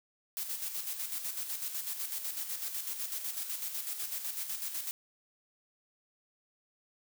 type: noise with tremolo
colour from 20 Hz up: blue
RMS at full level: -36 dBFS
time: 0.37-4.91 s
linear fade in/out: 0 ms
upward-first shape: square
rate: 8 Hz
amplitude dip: 50%
effects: none